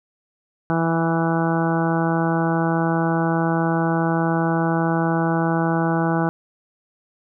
harmonic tone with a mistuned harmonic, 164.81 Hz, E3, in tune, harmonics 1 / 2 / 3 / 4 / 5 / 6 / 7 / 8 / 9, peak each -21 / -23 / -29 / -28 / -26 / -32 / -32 / -33 / -30 dBFS, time 0.7-6.29 s, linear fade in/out 0 ms, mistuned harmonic 1, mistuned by +15 cents, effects none

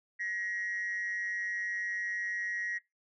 sine tone with amplitude modulation, 1900 Hz, A#6, 33 cents sharp, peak -28 dBFS, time 0.19-2.79 s, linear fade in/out 20 ms, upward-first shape sine, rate 194 Hz, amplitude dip 75%, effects noise-tail reverb RT60 0.2 s tail -23 dB re dry + tanh soft clip ceiling -28 dBFS

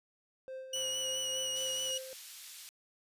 triangle tone with tremolo, 523.3 Hz, C5, in tune, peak -38 dBFS, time 0.48-2.13 s, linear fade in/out 0 ms, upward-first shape sine, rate 3.6 Hz, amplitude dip 50%
25% pulse tone with vibrato, 2924 Hz, F#7, 21 cents flat, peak -30 dBFS, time 0.73-1.98 s, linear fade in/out 5 ms, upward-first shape sine, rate 4.8 Hz, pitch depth 25 cents each way
click train, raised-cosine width 0.3 ms, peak -38 dBFS, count 158, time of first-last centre 0.76-1.906 s, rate 137 Hz
pink high-pass noise, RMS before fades -49 dBFS, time 1.56-2.69 s, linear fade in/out 0 ms, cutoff 3300 Hz, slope 12 dB/octave
effects resampled to 32000 Hz

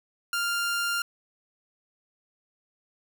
sawtooth tone, 1396.9 Hz, F6, in tune, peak -22 dBFS, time 0.33-1.02 s, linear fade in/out 2 ms, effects 9-bit

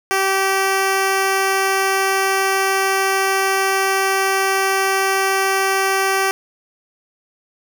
10% pulse tone, 386.7 Hz, G4, 24 cents flat, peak -7 dBFS, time 0.11-6.31 s, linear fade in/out 0 ms, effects none

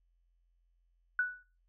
sine tone with exponential decay, 1480 Hz, F#6, in tune, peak -24 dBFS, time 1.19-1.43 s, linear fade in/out 2 ms, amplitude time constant 51 ms, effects noise-tail reverb RT60 0.4 s tail -18 dB re dry + added 43 Hz sine -69 dBFS peak until 1.68 s

